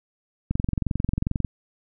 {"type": "click train", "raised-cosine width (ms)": 5, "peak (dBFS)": -11, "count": 22, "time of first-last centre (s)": [0.51, 1.448], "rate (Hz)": 22.4, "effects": []}